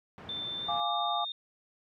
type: band-pass noise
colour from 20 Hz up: pink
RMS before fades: -48 dBFS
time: 0.18-0.8 s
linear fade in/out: 0 ms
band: 110 to 1800 Hz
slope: 12 dB/octave
type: tone with pitch glide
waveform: sine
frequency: 3553 to 3657 Hz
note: A7 to A#7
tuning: +16 to -34 cents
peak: -34 dBFS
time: 0.29-1.32 s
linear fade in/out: 2 ms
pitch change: +50 cents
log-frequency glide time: 0.58-0.79 s
type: chord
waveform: sine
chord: D diminished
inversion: first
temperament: equal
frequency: 698.5 / 830.6 / 1174.7 Hz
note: F5 / Ab5 / D6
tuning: 0 / 0 / 0 cents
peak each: -33 dBFS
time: 0.68-1.25 s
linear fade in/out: 10 ms
effects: none